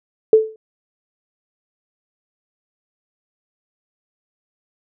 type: tone with exponential decay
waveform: sine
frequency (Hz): 438.4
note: A4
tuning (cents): -6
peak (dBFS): -3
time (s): 0.33-0.56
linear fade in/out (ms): 2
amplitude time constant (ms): 49
effects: none